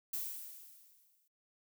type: noise with exponential decay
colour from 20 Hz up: violet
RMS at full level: -37 dBFS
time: 0.13-1.28 s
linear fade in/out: 5 ms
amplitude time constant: 250 ms
effects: noise-tail reverb RT60 0.2 s tail -24 dB re dry